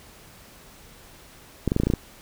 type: clicks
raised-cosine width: 3 ms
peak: -8 dBFS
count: 8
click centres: 1.677 / 1.719 / 1.764 / 1.8 / 1.835 / 1.87 / 1.901 / 1.937 s
effects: pink hiss -49 dBFS RMS until 2.21 s